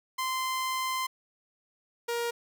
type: tone pair in turn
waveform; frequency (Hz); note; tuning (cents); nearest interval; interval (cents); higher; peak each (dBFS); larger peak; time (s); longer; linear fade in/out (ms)
sawtooth; 1038 / 471.3; C6 / A#4; -14 / +19; octave + major second; 1367; first; -25; neither; 0.18-1.07 / 2.08-2.31; first; 10
effects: none